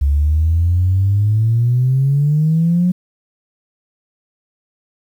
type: exponential sweep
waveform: sine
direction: up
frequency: 69 to 182.4 Hz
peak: -10 dBFS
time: 0.01-2.92 s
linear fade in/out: 10 ms
effects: tanh soft clip ceiling -6 dBFS + 8-bit